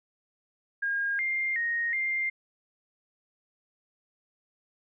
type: tone with pitch steps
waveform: sine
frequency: 1622 / 2108 / 1867 / 2103 Hz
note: G#6 / C7 / A#6 / C7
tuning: -41 / +12 / +2 / +8 cents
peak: -26 dBFS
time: 0.82-2.3 s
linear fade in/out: 10 ms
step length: 370 ms
effects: none